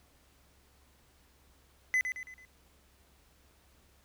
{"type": "tone with echo", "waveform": "triangle", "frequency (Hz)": 2018, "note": "B6", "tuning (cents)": 37, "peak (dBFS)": -23, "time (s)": [1.94, 2.01], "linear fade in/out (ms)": 0, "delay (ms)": 110, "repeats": 4, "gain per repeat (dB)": -7, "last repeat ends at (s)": 2.45, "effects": ["added 67 Hz sine -66 dBFS peak until 4.04 s", "pink hiss -66 dBFS RMS until 4.04 s"]}